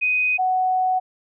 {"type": "tone pair in turn", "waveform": "sine", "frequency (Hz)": [2500, 743.3], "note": ["D#7", "F#5"], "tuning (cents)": [8, 8], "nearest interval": "octave + major sixth", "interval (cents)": 2100, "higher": "first", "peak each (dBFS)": -17, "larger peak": "neither", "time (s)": [[0.01, 0.38], [0.38, 1]], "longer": "second", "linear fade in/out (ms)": 20, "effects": []}